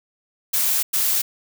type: noise bursts at uneven times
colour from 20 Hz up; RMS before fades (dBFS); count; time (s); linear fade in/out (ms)
blue; -20; 2; 0.53-0.83 / 0.93-1.22; 10
effects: none